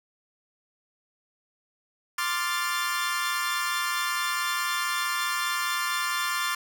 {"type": "chord", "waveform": "sawtooth", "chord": "D minor seventh", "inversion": "third", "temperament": "equal with one note detuned", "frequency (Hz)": [1050.1, 1174.7, 1396.9, 1760], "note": ["C6", "D6", "F6", "A6"], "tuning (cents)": [6, 0, 0, 0], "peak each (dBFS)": -28, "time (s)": [2.18, 6.55], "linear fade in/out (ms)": 5, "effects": []}